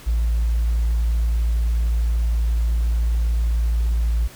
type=tone; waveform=sine; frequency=56.8 Hz; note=A#1; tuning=44 cents flat; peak=-15 dBFS; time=0.06-4.28 s; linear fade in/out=20 ms; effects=tanh soft clip ceiling -14 dBFS + pink hiss -43 dBFS RMS until 4.35 s